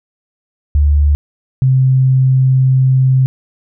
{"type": "tone pair in turn", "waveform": "sine", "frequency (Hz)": [73, 130.98], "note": ["D2", "C3"], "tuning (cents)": [-10, 2], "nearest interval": "minor seventh", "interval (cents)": 1012, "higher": "second", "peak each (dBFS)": -7, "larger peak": "neither", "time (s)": [[0.75, 1.15], [1.62, 3.26]], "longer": "second", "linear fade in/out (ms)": 0, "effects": []}